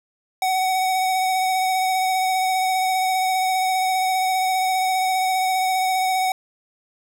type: tone with vibrato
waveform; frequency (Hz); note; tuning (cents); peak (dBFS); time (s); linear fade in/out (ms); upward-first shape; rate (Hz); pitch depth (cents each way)
square; 750; F#5; +23; -19; 0.42-6.32; 2; sine; 15; 19
effects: none